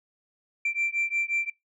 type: beating tone pair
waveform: sine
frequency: 2349 / 2354.6 Hz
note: D7 / D7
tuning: 0 / +4 cents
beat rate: 5.6 Hz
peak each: -27 dBFS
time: 0.65-1.5 s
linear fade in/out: 5 ms
effects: noise-tail reverb RT60 0.2 s tail -25 dB re dry + tanh soft clip ceiling -20 dBFS